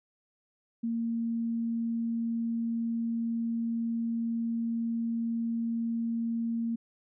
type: tone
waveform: sine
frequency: 230.5 Hz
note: A#3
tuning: 19 cents flat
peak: -28 dBFS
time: 0.83-6.76 s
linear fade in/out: 10 ms
effects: none